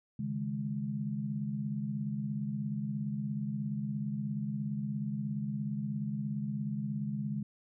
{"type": "chord", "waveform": "sine", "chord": "C# suspended second", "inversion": "none", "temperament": "equal", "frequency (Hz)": [138.59, 155.56, 207.7], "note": ["C#3", "D#3", "G#3"], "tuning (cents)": [0, 0, 0], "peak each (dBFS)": [-37, -40, -35], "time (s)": [0.19, 7.43], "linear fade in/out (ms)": 5, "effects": []}